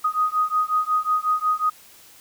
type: beating tone pair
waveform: sine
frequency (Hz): 1245 / 1250.5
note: D#6 / D#6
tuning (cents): +1 / +8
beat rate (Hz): 5.5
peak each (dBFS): -22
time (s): 0.04-1.7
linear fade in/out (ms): 10
effects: white hiss -49 dBFS RMS until 2.2 s